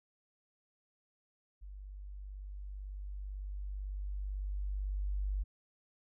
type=tone with level ramp; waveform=sine; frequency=49 Hz; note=G1; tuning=in tune; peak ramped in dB=-45 to -31 dBFS; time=1.61-5.44 s; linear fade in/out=20 ms; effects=none